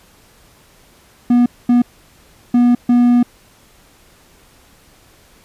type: tone bursts at uneven times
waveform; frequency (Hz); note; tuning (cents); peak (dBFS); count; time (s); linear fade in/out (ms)
triangle; 242.5; B3; -31; -6; 4; 1.3-1.46 / 1.69-1.82 / 2.54-2.75 / 2.89-3.23; 5
effects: pink hiss -49 dBFS RMS until 5.44 s + resampled to 32000 Hz